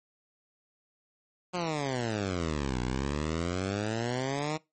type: exponential two-way sweep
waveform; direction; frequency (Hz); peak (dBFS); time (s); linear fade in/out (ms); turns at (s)
10% pulse; down then up; 184 to 60.4 to 158.4; -21; 1.53-4.58; 20; 2.8
effects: noise-tail reverb RT60 0.2 s tail -21 dB re dry + MP3 32 kbps